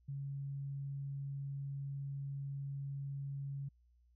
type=tone; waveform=sine; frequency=139.1 Hz; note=C#3; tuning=6 cents sharp; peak=-39 dBFS; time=0.08-3.69 s; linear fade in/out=10 ms; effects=added 60 Hz sine -66 dBFS peak until 4.15 s